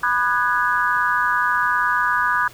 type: chord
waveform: sine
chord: G# minor seventh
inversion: first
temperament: equal with one note detuned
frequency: 987.8 / 1216.1 / 1480 / 1661.2 Hz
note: B5 / D#6 / F#6 / G#6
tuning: 0 / -40 / 0 / 0 cents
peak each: -22 dBFS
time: 0.03-2.48 s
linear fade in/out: 5 ms
effects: pink hiss -44 dBFS RMS until 2.53 s